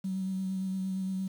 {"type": "tone with vibrato", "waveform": "triangle", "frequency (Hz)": 189.4, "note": "F#3", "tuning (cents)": 41, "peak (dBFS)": -26, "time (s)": [0.04, 1.28], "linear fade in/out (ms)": 10, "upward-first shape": "sine", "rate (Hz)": 8.7, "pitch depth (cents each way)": 20, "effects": ["tanh soft clip ceiling -28 dBFS", "9-bit"]}